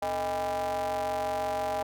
square ring-modulated tone, 92.5 Hz, F#2, in tune, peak -26 dBFS, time 0.02-1.83 s, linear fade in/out 5 ms, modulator 717 Hz, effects none

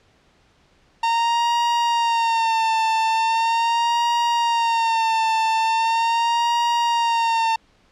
45% pulse tone with vibrato, 917 Hz, A#5, 29 cents flat, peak -17 dBFS, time 1.03-7.56 s, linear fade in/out 5 ms, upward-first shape sine, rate 0.4 Hz, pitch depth 51 cents each way, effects pink hiss -58 dBFS RMS until 7.91 s + low-pass 5000 Hz 12 dB/octave

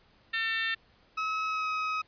harmonic tone, 450.1 Hz, A4, 39 cents sharp, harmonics 3 / 4 / 5 / 6 / 7 / 8 / 9 / 10, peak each -40 / -30 / -41 / -35 / -45 / -37 / -45 / -48 dBFS, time 0.33-0.75 s, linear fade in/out 10 ms
30% pulse tone with pitch glide, 1284 to 1268.5 Hz, E6 to D#6, -46 to +33 cents, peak -26 dBFS, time 1.17-2.02 s, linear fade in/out 10 ms, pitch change -21 cents, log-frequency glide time 1.47-1.69 s
effects pink hiss -63 dBFS RMS until 2.07 s + resampled to 11025 Hz

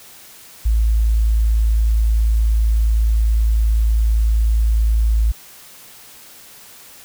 sine tone, 55 Hz, A1, in tune, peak -12 dBFS, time 0.65-5.32 s, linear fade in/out 10 ms, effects white hiss -42 dBFS RMS until 7.04 s

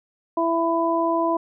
harmonic tone, 332.8 Hz, E4, 17 cents sharp, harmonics 1 / 2 / 3, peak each -23 / -23 / -23 dBFS, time 0.37-1.37 s, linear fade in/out 5 ms, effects none

